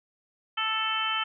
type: harmonic tone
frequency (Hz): 440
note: A4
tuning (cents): 0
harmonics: 2 / 3 / 4 / 5 / 6 / 7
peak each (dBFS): -36 / -30 / -36 / -38 / -33 / -30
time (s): 0.57-1.24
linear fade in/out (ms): 10
effects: none